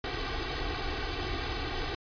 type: noise with comb filter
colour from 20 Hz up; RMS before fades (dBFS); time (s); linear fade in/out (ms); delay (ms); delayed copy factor
pink; -33; 0.04-1.95; 2; 2.6; +0.95
effects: resampled to 11025 Hz